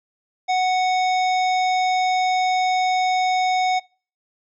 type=tone with hard clipping; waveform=sine; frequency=740 Hz; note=F#5; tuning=in tune; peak=-19 dBFS; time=0.48-3.8 s; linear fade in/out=20 ms; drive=17 dB; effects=noise-tail reverb RT60 0.4 s tail -25 dB re dry + resampled to 16000 Hz